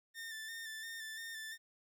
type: tone with vibrato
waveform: sawtooth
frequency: 1792 Hz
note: A6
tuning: 31 cents sharp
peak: -40 dBFS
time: 0.14-1.58 s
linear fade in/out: 50 ms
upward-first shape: square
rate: 2.9 Hz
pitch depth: 29 cents each way
effects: 13-bit